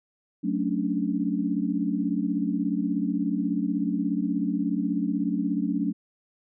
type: chord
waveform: sine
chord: D major seventh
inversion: first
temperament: equal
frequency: 185 / 220 / 277.2 / 293.7 Hz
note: F#3 / A3 / C#4 / D4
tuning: 0 / 0 / 0 / 0 cents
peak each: -29 dBFS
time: 0.43-5.93 s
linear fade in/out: 20 ms
effects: none